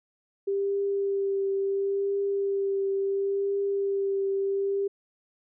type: tone with vibrato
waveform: sine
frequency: 395 Hz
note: G4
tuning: 13 cents sharp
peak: -24 dBFS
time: 0.47-4.88 s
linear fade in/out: 10 ms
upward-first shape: triangle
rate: 0.72 Hz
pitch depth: 18 cents each way
effects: none